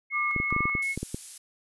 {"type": "tone with pitch glide", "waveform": "sine", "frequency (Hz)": [2170, 2184], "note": ["C#7", "C#7"], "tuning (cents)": [-37, -26], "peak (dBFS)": -26, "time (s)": [0.1, 0.96], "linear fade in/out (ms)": 50, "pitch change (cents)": 11, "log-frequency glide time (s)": [0.28, 0.63]}
{"type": "tone with tremolo", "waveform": "sine", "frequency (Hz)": 1189, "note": "D6", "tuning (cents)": 21, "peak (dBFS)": -28, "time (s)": [0.12, 0.83], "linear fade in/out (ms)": 50, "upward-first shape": "square", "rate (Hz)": 2.6, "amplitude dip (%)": 65}
{"type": "clicks", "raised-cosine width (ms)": 3, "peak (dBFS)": -18, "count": 10, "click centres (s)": [0.363, 0.401, 0.526, 0.564, 0.606, 0.655, 0.752, 0.976, 1.03, 1.145]}
{"type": "noise", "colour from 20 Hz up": "violet", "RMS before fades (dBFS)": -37, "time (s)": [0.82, 1.38], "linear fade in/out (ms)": 5}
{"effects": ["resampled to 24000 Hz"]}